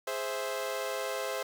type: chord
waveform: sawtooth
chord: Ab augmented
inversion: none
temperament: equal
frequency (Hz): 415.3 / 523.3 / 659.3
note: Ab4 / C5 / E5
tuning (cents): 0 / 0 / 0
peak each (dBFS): -35 / -31 / -34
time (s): 0.07-1.43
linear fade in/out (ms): 5
effects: 9-bit